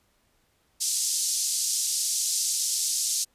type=band-pass noise; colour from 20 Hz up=pink; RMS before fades=-27 dBFS; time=0.8-3.25 s; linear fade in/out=20 ms; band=5100 to 10000 Hz; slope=24 dB/octave; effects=pink hiss -68 dBFS RMS until 3.34 s + resampled to 32000 Hz